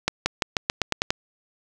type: accelerating click train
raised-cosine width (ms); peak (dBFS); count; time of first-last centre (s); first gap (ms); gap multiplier
0.2; -3; 9; 0.08-1.105; 180; 0.9
effects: none